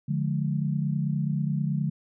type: chord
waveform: sine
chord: D diminished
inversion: none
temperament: just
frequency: 146.83 / 176.2 / 211.4 Hz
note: D3 / F3 / Ab3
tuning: 0 / +16 / +31 cents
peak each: -26 / -30 / -31 dBFS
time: 0.08-1.9 s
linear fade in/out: 10 ms
effects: none